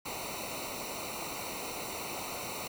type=noise with comb filter; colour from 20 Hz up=pink; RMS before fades=-39 dBFS; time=0.05-2.68 s; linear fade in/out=10 ms; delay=0.6 ms; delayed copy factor=-0.9; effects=none